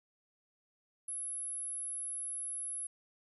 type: tone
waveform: sine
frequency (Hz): 10940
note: F9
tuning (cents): -37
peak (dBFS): -37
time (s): 1.08-2.87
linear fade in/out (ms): 5
effects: none